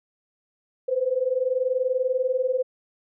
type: tone pair together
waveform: sine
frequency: 499.4 / 519.7 Hz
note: B4 / C5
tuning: +19 / -12 cents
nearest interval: minor second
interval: 69 cents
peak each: -25 / -23 dBFS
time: 0.88-2.63 s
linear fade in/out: 10 ms
effects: none